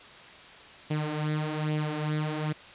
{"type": "tone with flanger", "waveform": "sawtooth", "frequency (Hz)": 152.7, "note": "D#3", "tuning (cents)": -32, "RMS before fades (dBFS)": -30, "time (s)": [0.9, 2.53], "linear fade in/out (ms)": 10, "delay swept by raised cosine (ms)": [0.33, 6.03], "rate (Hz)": 1.2, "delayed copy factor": 0.6, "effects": ["white hiss -48 dBFS RMS until 2.74 s", "resampled to 8000 Hz"]}